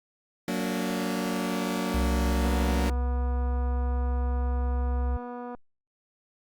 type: chord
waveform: sawtooth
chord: Gb augmented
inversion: none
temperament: just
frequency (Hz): 185 / 231.2 / 289.1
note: Gb3 / Bb3 / D4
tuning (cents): 0 / -14 / -27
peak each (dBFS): -27 / -27 / -29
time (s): 0.48-2.9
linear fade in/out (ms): 2
type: tone with pitch glide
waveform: sine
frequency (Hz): 65.41 to 65.83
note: C2 to C2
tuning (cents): 0 to +11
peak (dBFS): -24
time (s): 1.94-5.17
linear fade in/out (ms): 5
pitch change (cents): +11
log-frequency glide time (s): 2.96-5.01
type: click train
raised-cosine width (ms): 1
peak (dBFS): -26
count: 757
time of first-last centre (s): 2.45-5.548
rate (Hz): 244
effects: Opus 48 kbps